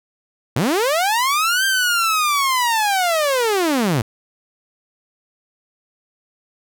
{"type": "linear two-way sweep", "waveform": "sawtooth", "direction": "up then down", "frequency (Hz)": [102.7, 1589, 102.7], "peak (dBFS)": -12, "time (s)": [0.56, 4.02], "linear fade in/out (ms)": 5, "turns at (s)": 1.65, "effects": []}